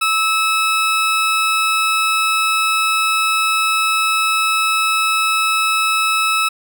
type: tone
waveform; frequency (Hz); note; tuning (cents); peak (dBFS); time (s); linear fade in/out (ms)
20% pulse; 1300; E6; -24; -9; 0.01-6.49; 10
effects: none